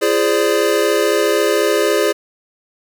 square chord, D half-diminished seventh, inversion first, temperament equal with one note detuned, 341.4 / 415.3 / 523.3 / 587.3 Hz, F4 / Ab4 / C5 / D5, -39 / 0 / 0 / 0 cents, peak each -21 / -17 / -21 / -20 dBFS, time 0.01-2.13 s, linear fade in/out 20 ms, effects none

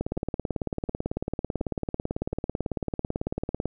two click trains, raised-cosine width 2 ms, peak -23 / -14 dBFS, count 5 / 67, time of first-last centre 0.17-3.048 / 0.01-3.656 s, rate 1.39 / 18.1 Hz, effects none

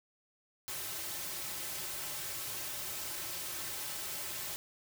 white noise with comb filter, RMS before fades -40 dBFS, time 0.68-4.56 s, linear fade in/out 0 ms, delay 4.2 ms, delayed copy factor -0.8, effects none

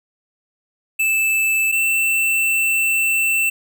square tone pair in turn, 2634 / 2675 Hz, E7 / E7, -2 / +25 cents, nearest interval unison, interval 27 cents, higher second, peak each -16 dBFS, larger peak neither, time 0.99-1.72 / 1.72-3.5 s, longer second, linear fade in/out 10 ms, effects none

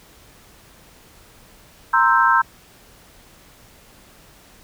sine chord, C dominant seventh, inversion third, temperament equal, 932.3 / 1046.5 / 1318.5 / 1568 Hz, Bb5 / C6 / E6 / G6, 0 / 0 / 0 / 0 cents, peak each -18 dBFS, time 1.93-2.42 s, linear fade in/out 10 ms, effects pink hiss -49 dBFS RMS until 4.63 s

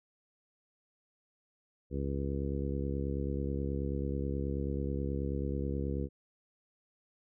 harmonic tone, 69.3 Hz, C#2, in tune, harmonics 1 / 2 / 3 / 4 / 5 / 6 / 7, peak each -35 / -38 / -40 / -41 / -42 / -43 / -43 dBFS, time 1.9-6.09 s, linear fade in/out 50 ms, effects none

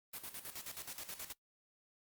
white noise with tremolo, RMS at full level -45 dBFS, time 0.13-1.33 s, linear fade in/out 10 ms, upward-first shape square, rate 9.4 Hz, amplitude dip 70%, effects noise-tail reverb RT60 0.1 s tail -19 dB re dry + Opus 32 kbps

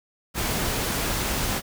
pink noise, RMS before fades -26 dBFS, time 0.34-1.62 s, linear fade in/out 50 ms, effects none

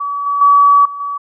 sine tone with level steps, 1141 Hz, C#6, 50 cents sharp, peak -17 / -13 / -5 / -23 / -18 dBFS, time 0-1.18 s, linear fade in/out 10 ms, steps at 0.26 / 0.41 / 0.85 / 1 s, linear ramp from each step 5 ms, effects none

